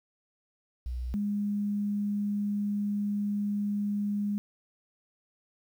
sine tone pair in turn, 61.74 / 205 Hz, B1 / G#3, 0 / -22 cents, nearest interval octave + major sixth, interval 2078 cents, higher second, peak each -31 / -27 dBFS, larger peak second, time 0.86-1.14 / 1.14-4.38 s, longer second, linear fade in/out 0 ms, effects 10-bit

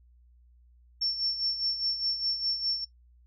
sine tone with tremolo, 5430 Hz, F8, 50 cents flat, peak -24 dBFS, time 1.01-2.85 s, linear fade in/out 10 ms, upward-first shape sine, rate 4.9 Hz, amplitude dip 65%, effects noise-tail reverb RT60 0.1 s tail -17 dB re dry + added 60 Hz sine -56 dBFS peak until 3.26 s

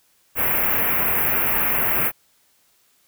white band-stop noise, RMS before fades -20 dBFS, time 0.35-2.12 s, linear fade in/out 50 ms, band 2600 to 12000 Hz, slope 48 dB/octave, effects white hiss -61 dBFS RMS until 3.07 s

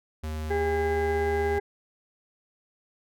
square tone, 77.78 Hz, D#2, in tune, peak -31 dBFS, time 0.23-1.59 s, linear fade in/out 10 ms
harmonic tone, 405.5 Hz, G#4, 41 cents flat, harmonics 1 / 2 / 4 / 5, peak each -25 / -31 / -37 / -39 dBFS, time 0.5-1.6 s, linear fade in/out 10 ms
effects none

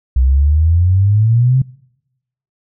sine exponential sweep, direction up, 62 to 134.3 Hz, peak -8 dBFS, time 0.16-1.62 s, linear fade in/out 5 ms, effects noise-tail reverb RT60 0.9 s tail -25 dB re dry

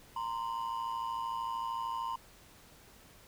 triangle ring-modulated tone, 983 Hz, B5, 8 cents flat, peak -29 dBFS, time 0.16-2.16 s, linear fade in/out 5 ms, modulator 56.6 Hz, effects pink hiss -58 dBFS RMS until 3.27 s

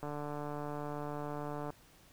click train, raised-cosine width 1 ms, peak -27 dBFS, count 247, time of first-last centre 0.03-1.703 s, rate 147 Hz, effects pink hiss -62 dBFS RMS until 2.12 s

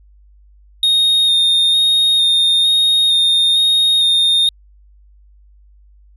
triangle tone with vibrato, 3692 Hz, A#7, 17 cents flat, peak -9 dBFS, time 0.83-4.49 s, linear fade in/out 2 ms, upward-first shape square, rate 1.1 Hz, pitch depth 13 cents each way, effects added 50 Hz sine -44 dBFS peak until 6.16 s

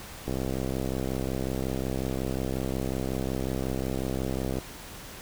click train, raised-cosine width 2 ms, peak -17 dBFS, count 283, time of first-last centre 0.28-4.585 s, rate 65.5 Hz, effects pink hiss -43 dBFS RMS until 5.21 s

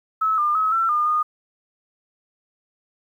sine tone with pitch steps, 1297 / 1202 / 1282 / 1343 / 1211 / 1226 Hz, E6 / D6 / E6 / E6 / D#6 / D#6, -28 / +40 / -49 / +32 / -47 / -26 cents, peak -17 dBFS, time 0.21-1.23 s, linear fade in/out 10 ms, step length 170 ms, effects 9-bit

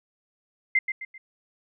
sine tone with echo, 2085 Hz, C7, 7 cents flat, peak -17 dBFS, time 0.75-0.79 s, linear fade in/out 5 ms, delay 130 ms, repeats 3, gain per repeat -8 dB, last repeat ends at 1.18 s, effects none

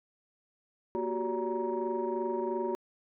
sine tone cluster, 235.6 / 367 / 389.9 / 571 / 941 Hz, A#3 / F#4 / G4 / D5 / A#5, +19 / -14 / -9 / -49 / +16 cents, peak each -38 / -32 / -36 / -38 / -36 dBFS, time 0.95-2.75 s, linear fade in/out 0 ms, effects tanh soft clip ceiling -21 dBFS

